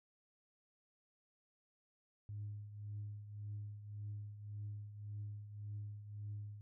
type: tone with tremolo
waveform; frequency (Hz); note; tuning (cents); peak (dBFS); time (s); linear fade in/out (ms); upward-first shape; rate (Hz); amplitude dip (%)
sine; 103.83; G#2; 0; -40; 2.29-6.61; 0; triangle; 1.8; 70
effects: tanh soft clip ceiling -38 dBFS